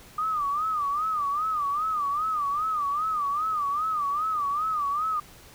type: tone with vibrato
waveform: sine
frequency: 1206 Hz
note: D6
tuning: 46 cents sharp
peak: -24 dBFS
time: 0.18-5.2 s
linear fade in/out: 5 ms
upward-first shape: sine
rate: 2.5 Hz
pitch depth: 130 cents each way
effects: pink hiss -50 dBFS RMS until 5.54 s